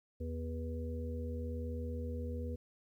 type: harmonic tone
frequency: 81.1 Hz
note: E2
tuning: 28 cents flat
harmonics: 1 / 3 / 5 / 6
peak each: -38 / -44 / -52 / -45 dBFS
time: 0.2-2.56 s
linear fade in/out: 10 ms
effects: 12-bit